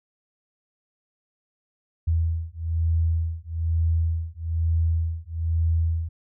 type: beating tone pair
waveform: sine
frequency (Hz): 81.7 / 82.8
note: E2 / E2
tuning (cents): -15 / +8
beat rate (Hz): 1.1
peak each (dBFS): -24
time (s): 2.07-6.09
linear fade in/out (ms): 10
effects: none